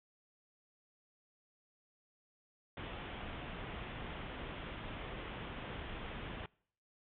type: low-pass noise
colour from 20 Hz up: pink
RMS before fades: -45 dBFS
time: 2.77-6.46 s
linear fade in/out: 2 ms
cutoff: 3500 Hz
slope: 96 dB/octave
effects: noise-tail reverb RT60 0.6 s tail -25 dB re dry